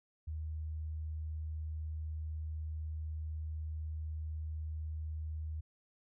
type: tone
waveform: sine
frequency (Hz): 78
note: D#2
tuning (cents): +5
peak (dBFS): -37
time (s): 0.27-5.61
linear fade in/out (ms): 10
effects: none